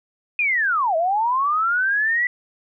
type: linear two-way sweep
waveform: sine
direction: down then up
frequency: 2500 to 626 to 1982 Hz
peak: -17 dBFS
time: 0.39-2.27 s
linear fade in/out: 2 ms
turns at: 0.96 s
effects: none